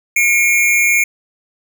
square tone pair together, 2178 / 2383 Hz, C#7 / D7, -31 / +25 cents, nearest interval major second, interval 156 cents, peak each -14 dBFS, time 0.16-1.04 s, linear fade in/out 5 ms, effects none

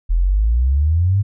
sine exponential sweep, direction up, 40.1 to 103.83 Hz, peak -12 dBFS, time 0.09-1.23 s, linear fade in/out 20 ms, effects none

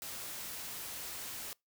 white noise, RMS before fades -43 dBFS, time 0.02-1.53 s, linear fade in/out 0 ms, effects noise-tail reverb RT60 0.2 s tail -25 dB re dry

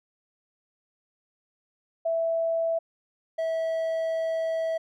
sine / triangle tone pair in turn, 660 / 650.9 Hz, E5 / E5, +2 / -22 cents, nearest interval unison, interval 24 cents, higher first, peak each -23 / -23 dBFS, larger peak neither, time 2.05-2.79 / 3.38-4.78 s, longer second, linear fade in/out 10 ms, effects none

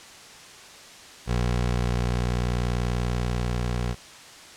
20% pulse tone with level ramp, 60.4 Hz, B1, 38 cents flat, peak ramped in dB -17 to -20 dBFS, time 1.26-3.96 s, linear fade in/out 50 ms, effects white hiss -45 dBFS RMS until 4.56 s + low-pass 7000 Hz 12 dB/octave

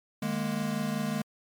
square chord, D# suspended fourth, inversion none, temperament equal with one note detuned, 152.36 / 207.7 / 233.1 Hz, D#3 / G#3 / A#3, -36 / 0 / 0 cents, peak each -36 / -32 / -34 dBFS, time 0.22-1.22 s, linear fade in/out 5 ms, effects MP3 96 kbps

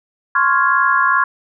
sine chord, Db major seventh, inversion third, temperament equal, 1046.5 / 1108.7 / 1396.9 / 1661.2 Hz, C6 / Db6 / F6 / Ab6, 0 / 0 / 0 / 0 cents, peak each -17 dBFS, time 0.35-1.24 s, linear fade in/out 5 ms, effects none

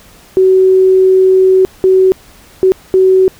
sine tone bursts at uneven times, 376.5 Hz, F#4, 30 cents sharp, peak -4 dBFS, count 4, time 0.37-1.65 / 1.84-2.12 / 2.63-2.72 / 2.94-3.28 s, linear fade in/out 0 ms, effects pink hiss -41 dBFS RMS until 3.39 s

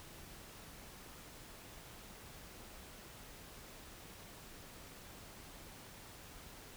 silence, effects pink hiss -54 dBFS RMS until 6.76 s

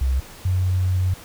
sine tone pair in turn, 65.41 / 92.11 Hz, C2 / F#2, 0 / -7 cents, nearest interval tritone, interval 593 cents, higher second, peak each -17 dBFS, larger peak neither, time 0.01-0.2 / 0.45-1.14 s, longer second, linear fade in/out 5 ms, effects pink hiss -42 dBFS RMS until 1.24 s

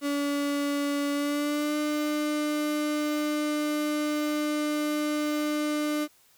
35% pulse tone with pitch glide, 285.7 to 299.7 Hz, D4 to D4, -48 to +35 cents, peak -24 dBFS, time 0.01-6.08 s, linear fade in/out 50 ms, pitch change +83 cents, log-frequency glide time 1.12-1.76 s, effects white hiss -61 dBFS RMS until 6.37 s

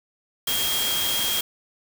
sine tone in noise, 3245 Hz, G#7, 41 cents flat, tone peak -25 dBFS, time 0.47-1.41 s, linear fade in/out 5 ms, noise white, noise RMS -26 dBFS, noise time 0.47-1.41 s, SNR -2 dB, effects none

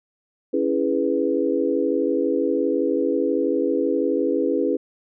sine chord, C# minor seventh, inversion none, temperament equal, 277.2 / 329.6 / 415.3 / 493.9 Hz, C#4 / E4 / G#4 / B4, 0 / 0 / 0 / 0 cents, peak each -24 dBFS, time 0.53-4.77 s, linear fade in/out 10 ms, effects none

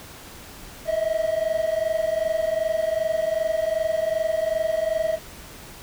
triangle tone pair together, 630.4 / 653 Hz, D#5 / E5, +23 / -17 cents, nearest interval minor second, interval 60 cents, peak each -22 dBFS, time 0.85-5.19 s, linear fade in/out 50 ms, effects pink hiss -42 dBFS RMS until 5.82 s

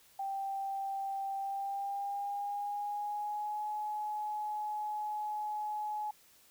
sine tone with pitch glide, 784 to 845.1 Hz, G5 to G#5, 0 to +30 cents, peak -34 dBFS, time 0.19-6.11 s, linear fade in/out 5 ms, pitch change +130 cents, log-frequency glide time 1.36-3.67 s, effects white hiss -63 dBFS RMS until 6.5 s

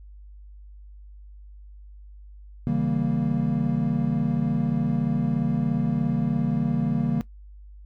triangle chord, C# diminished seventh, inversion none, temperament equal with one note detuned, 138.59 / 161.89 / 196 / 233.1 Hz, C#3 / E3 / G3 / Bb3, 0 / -31 / 0 / 0 cents, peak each -25 / -25 / -27 / -23 dBFS, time 2.67-7.21 s, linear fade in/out 0 ms, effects noise-tail reverb RT60 0.1 s tail -17 dB re dry + added 50 Hz sine -42 dBFS peak until 7.85 s

